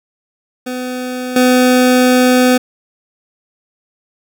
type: tone with level steps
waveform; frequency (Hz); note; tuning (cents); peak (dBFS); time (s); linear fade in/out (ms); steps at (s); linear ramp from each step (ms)
25% pulse; 252; B3; +35; -16 / -4; 0.66-2.58; 10; 1.36; 2
effects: none